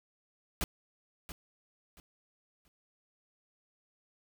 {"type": "noise with echo", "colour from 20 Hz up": "pink", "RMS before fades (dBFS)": -32, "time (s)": [0.61, 0.64], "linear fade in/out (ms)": 0, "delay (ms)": 680, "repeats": 3, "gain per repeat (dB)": -12, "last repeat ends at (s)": 2.68, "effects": []}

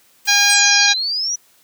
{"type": "noise", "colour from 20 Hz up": "blue", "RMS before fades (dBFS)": -32, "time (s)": [0.25, 0.54], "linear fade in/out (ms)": 5}
{"type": "harmonic tone", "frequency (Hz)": 813, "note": "G#5", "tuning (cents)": -37, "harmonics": [1, 2, 3, 4, 5, 6, 7, 8], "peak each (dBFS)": [-23, -17, -18, -23, -18, -20, -19, -22], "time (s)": [0.27, 0.94], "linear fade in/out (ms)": 20}
{"type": "exponential two-way sweep", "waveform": "sine", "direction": "down then up", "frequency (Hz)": [8900, 3825, 5950], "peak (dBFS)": -18, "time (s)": [0.49, 1.36], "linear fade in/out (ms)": 10, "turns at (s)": 0.9}
{"effects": ["white hiss -54 dBFS RMS until 1.63 s", "high-pass 80 Hz 12 dB/octave"]}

